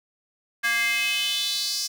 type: tone with high-pass filter sweep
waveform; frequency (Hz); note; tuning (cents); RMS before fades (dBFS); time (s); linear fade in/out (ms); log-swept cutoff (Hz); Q
square; 233.1; A#3; 0; -25; 0.63-1.88; 20; 1700 to 5400; 4.3
effects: none